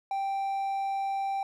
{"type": "tone", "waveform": "triangle", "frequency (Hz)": 784, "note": "G5", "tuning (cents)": 0, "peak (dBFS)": -26, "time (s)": [0.11, 1.43], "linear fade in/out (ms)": 2, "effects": []}